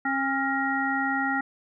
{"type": "harmonic tone with a mistuned harmonic", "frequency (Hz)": 270, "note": "C#4", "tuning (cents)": -45, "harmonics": [1, 3, 5, 7], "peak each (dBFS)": [-29, -29, -29, -29], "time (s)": [0.05, 1.41], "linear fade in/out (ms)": 5, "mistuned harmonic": 5, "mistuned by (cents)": 54, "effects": []}